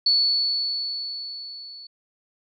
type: tone with level ramp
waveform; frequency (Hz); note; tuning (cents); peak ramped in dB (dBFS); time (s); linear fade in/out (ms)
sine; 4435; C#8; 0; -15 to -39; 0.06-1.87; 5
effects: none